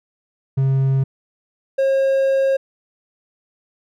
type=tone pair in turn; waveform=triangle; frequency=134.5 / 539.3 Hz; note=C3 / C#5; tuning=+48 / -48 cents; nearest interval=2 octaves; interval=2404 cents; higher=second; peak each=-12 dBFS; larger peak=neither; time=0.57-1.04 / 1.78-2.57 s; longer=second; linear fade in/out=10 ms; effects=none